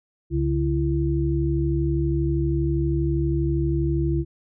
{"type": "tone cluster", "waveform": "sine", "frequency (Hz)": [69.6, 142.1, 335.5], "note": ["C#2", "C#3", "E4"], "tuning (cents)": [8, 43, 31], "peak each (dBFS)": -24, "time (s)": [0.3, 4.25], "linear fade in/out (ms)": 50, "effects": []}